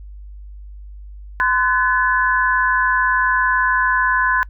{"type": "tone cluster", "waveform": "sine", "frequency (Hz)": [1024, 1497, 1717], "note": ["C6", "F#6", "A6"], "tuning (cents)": [-38, 20, -43], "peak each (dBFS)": -18, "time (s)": [1.4, 4.43], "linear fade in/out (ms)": 0, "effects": ["noise-tail reverb RT60 0.1 s tail -25 dB re dry", "added 50 Hz sine -33 dBFS peak until 4.49 s"]}